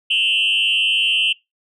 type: tone with frequency modulation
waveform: sine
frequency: 2900 Hz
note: F#7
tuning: 35 cents flat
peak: -13 dBFS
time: 0.1-1.33 s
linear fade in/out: 10 ms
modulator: 99.4 Hz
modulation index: 2.5
effects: noise-tail reverb RT60 0.2 s tail -23 dB re dry + tanh soft clip ceiling -11 dBFS